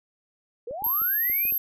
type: linear sweep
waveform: sine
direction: up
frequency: 437.6 to 2600 Hz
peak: -31 dBFS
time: 0.67-1.51 s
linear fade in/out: 5 ms
type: clicks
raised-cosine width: 2 ms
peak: -31 dBFS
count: 7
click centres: 0.71 / 0.822 / 0.866 / 1.018 / 1.299 / 1.453 / 1.523 s
type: tone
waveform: sine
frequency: 12544 Hz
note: G9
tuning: in tune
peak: -22 dBFS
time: 0.84-1.58 s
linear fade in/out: 2 ms
effects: none